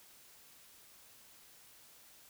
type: silence
effects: white hiss -60 dBFS RMS until 2.29 s